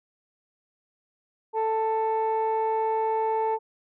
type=tone pair together; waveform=sine; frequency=442 / 884 Hz; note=A4 / A5; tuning=+8 / +8 cents; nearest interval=octave; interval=1200 cents; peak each=-24 / -23 dBFS; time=1.53-3.59 s; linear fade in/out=50 ms; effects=tanh soft clip ceiling -19 dBFS